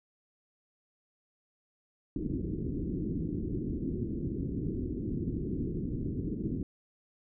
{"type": "low-pass noise", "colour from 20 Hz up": "white", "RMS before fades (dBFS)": -34, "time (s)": [2.16, 6.63], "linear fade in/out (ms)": 2, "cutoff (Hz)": 360, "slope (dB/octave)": 48, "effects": []}